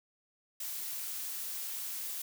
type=noise; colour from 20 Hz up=blue; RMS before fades=-39 dBFS; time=0.6-2.22 s; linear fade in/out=5 ms; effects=none